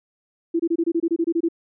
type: tone bursts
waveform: sine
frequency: 334.3 Hz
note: E4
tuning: 24 cents sharp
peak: -17 dBFS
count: 12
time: 0.54-1.487 s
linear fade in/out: 10 ms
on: 56 ms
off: 25 ms
effects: none